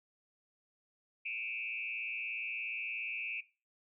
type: tone with frequency modulation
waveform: sine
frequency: 2489 Hz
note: D#7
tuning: in tune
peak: -36 dBFS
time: 1.25-3.41 s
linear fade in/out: 10 ms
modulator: 117 Hz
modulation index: 1.6
effects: noise-tail reverb RT60 0.3 s tail -17 dB re dry